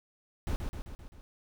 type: noise with echo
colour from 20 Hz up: brown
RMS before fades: -31 dBFS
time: 0.47-0.56 s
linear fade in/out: 0 ms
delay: 130 ms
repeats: 5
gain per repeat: -4 dB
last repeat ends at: 1.21 s
effects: none